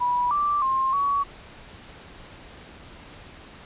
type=tone with pitch steps; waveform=sine; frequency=978 / 1171 / 1061 / 1126 Hz; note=B5 / D6 / C6 / C#6; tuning=-17 / -5 / +24 / +27 cents; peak=-20 dBFS; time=0-1.24 s; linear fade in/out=20 ms; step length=310 ms; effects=pink hiss -45 dBFS RMS until 3.65 s + resampled to 8000 Hz